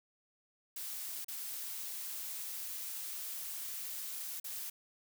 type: noise with dropouts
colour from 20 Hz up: blue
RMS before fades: -42 dBFS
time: 0.76-4.7 s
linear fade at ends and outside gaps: 5 ms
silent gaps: 1.246-1.282 / 4.4-4.443 s
effects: none